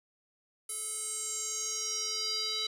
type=tone with band-pass filter sweep; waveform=square; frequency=434.5 Hz; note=A4; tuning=22 cents flat; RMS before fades=-35 dBFS; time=0.69-2.67 s; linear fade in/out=5 ms; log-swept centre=10000 to 4100 Hz; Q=5.9; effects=none